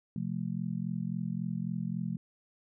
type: chord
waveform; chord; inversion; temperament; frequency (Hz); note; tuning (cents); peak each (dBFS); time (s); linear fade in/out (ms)
sine; F major; second; just; 130.96 / 174.61 / 218.3; C3 / F3 / A3; +2 / 0 / -13; -38 / -34 / -37; 0.16-2.17; 2
effects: none